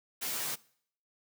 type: noise with comb filter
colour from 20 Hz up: white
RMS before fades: -35 dBFS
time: 0.21-0.56 s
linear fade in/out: 20 ms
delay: 11 ms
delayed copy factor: -0.65
effects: noise-tail reverb RT60 0.6 s tail -22 dB re dry + high-pass 150 Hz 12 dB/octave